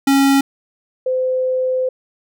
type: tone pair in turn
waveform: square / sine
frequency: 274.8 / 513.7 Hz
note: C#4 / C5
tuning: -15 / -32 cents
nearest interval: major seventh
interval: 1083 cents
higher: second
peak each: -11 / -15 dBFS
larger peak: first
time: 0.07-0.41 / 1.06-1.89 s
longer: second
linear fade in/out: 5 ms
effects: none